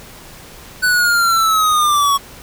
square linear sweep, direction down, 1500 to 1108.7 Hz, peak -12 dBFS, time 0.82-2.18 s, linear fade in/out 20 ms, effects pink hiss -38 dBFS RMS until 2.42 s

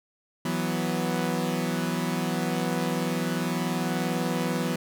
sawtooth chord, E suspended second, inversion none, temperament equal, 164.81 / 185 / 246.9 Hz, E3 / F#3 / B3, 0 / 0 / 0 cents, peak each -26 dBFS, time 0.45-4.76 s, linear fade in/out 5 ms, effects none

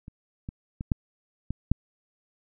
clicks, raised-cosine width 5 ms, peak -29 / -22 / -20 / -10 / -17 / -8 dBFS, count 6, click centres 0.081 / 0.489 / 0.809 / 0.918 / 1.506 / 1.716 s, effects none

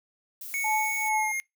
violet noise, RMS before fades -39 dBFS, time 0.41-1.09 s, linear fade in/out 2 ms
square tone with pitch glide, 2217 to 2134 Hz, C#7 to C7, 0 to +34 cents, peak -28 dBFS, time 0.54-1.4 s, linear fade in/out 0 ms, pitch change -66 cents, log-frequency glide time 1.04-1.26 s
sine tone with tremolo, 863 Hz, A5, 34 cents flat, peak -23 dBFS, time 0.64-1.32 s, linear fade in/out 5 ms, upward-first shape triangle, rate 2.4 Hz, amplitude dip 95%
effects noise-tail reverb RT60 0.2 s tail -26 dB re dry

